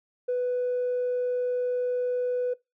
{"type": "tone with tanh clipping", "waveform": "triangle", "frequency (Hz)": 495.6, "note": "B4", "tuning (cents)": 6, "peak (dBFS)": -24, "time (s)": [0.28, 2.54], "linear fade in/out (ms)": 10, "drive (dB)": 5, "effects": ["noise-tail reverb RT60 0.2 s tail -21 dB re dry"]}